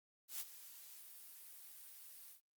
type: noise with ADSR envelope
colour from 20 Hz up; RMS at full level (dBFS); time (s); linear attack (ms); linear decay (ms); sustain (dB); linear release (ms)
blue; -42; 0.28-2.41; 120; 34; -14; 110
effects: Opus 48 kbps